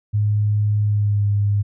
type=tone with pitch glide; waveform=sine; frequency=104.7 to 102.13 Hz; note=G#2 to G#2; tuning=+15 to -29 cents; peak=-15 dBFS; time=0.13-1.63 s; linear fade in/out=20 ms; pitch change=-44 cents; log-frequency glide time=0.82-1.27 s; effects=none